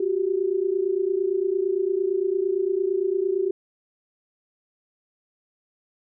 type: tone pair together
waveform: sine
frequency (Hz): 363.2 / 392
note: F#4 / G4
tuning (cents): -32 / 0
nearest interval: minor second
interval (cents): 132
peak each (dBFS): -24 / -23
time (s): 0-3.51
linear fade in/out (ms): 5
effects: none